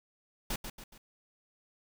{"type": "noise with echo", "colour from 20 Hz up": "pink", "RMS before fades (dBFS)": -34, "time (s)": [0.5, 0.56], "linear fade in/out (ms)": 5, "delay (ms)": 140, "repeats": 3, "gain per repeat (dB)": -7, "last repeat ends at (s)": 0.98, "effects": []}